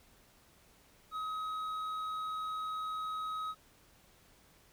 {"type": "tone with hard clipping", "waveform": "sine", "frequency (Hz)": 1269, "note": "D#6", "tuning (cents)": 34, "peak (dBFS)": -37, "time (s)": [1.11, 3.55], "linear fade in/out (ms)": 50, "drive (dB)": 5, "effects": ["pink hiss -64 dBFS RMS until 4.72 s"]}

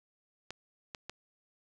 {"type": "clicks", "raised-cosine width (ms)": 0.2, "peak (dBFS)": -23, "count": 3, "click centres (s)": [0.506, 0.948, 1.096], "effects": []}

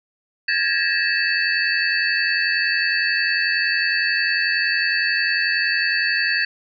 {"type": "tone cluster", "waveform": "sine", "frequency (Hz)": [1625, 1716, 1886, 2623, 4496], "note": ["G#6", "A6", "A#6", "E7", "C#8"], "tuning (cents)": [-38, -44, 20, -9, 24], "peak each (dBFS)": -24, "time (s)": [0.48, 6.45], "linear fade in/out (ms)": 5, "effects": []}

